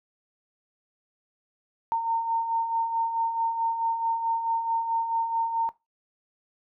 sine beating tone pair, 910 / 914.6 Hz, A#5 / A#5, -42 / -33 cents, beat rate 4.6 Hz, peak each -32 / -24 dBFS, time 1.92-5.69 s, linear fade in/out 0 ms, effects noise-tail reverb RT60 0.2 s tail -18 dB re dry

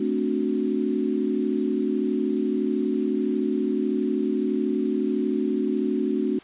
sine chord, D dominant seventh, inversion second, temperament equal, 220 / 261.6 / 293.7 / 370 Hz, A3 / C4 / D4 / F#4, 0 / 0 / 0 / 0 cents, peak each -27 dBFS, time 0-6.39 s, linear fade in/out 5 ms, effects white hiss -48 dBFS RMS until 6.43 s + resampled to 8000 Hz

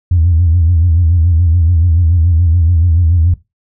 sine tone with vibrato, 84.4 Hz, E2, 41 cents sharp, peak -6 dBFS, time 0.11-3.34 s, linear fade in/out 5 ms, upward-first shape sine, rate 7 Hz, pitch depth 110 cents each way, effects noise-tail reverb RT60 0.2 s tail -17 dB re dry + tanh soft clip ceiling -2 dBFS

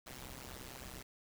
pink noise with amplitude modulation, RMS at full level -45 dBFS, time 0.06-1.03 s, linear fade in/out 10 ms, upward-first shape sine, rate 129 Hz, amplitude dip 100%, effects none

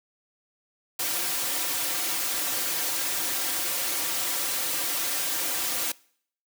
white noise with comb filter, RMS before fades -28 dBFS, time 0.99-5.92 s, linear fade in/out 5 ms, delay 4.7 ms, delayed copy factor -1, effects noise-tail reverb RT60 0.6 s tail -23 dB re dry + high-pass 200 Hz 12 dB/octave

